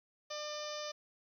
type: harmonic tone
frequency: 599 Hz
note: D5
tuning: 34 cents sharp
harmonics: 1 / 2 / 3 / 4 / 5 / 6 / 7 / 8 / 9 / 10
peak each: -42 / -47 / -52 / -53 / -52 / -50 / -55 / -49 / -52 / -50 dBFS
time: 0.3-0.92 s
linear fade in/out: 10 ms
effects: 12-bit